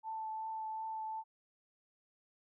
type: tone with vibrato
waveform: sine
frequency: 880 Hz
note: A5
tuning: in tune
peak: -38 dBFS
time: 0.03-1.24 s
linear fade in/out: 50 ms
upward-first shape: triangle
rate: 2.7 Hz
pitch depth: 14 cents each way
effects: none